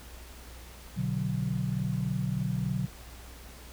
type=chord; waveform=sine; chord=B minor; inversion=none; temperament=equal; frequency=123.47 / 146.83 / 185 Hz; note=B2 / D3 / F#3; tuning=0 / 0 / 0 cents; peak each=-32 dBFS; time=0.96-2.87 s; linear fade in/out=20 ms; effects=added 60 Hz sine -47 dBFS peak until 3.72 s + pink hiss -50 dBFS RMS until 3.72 s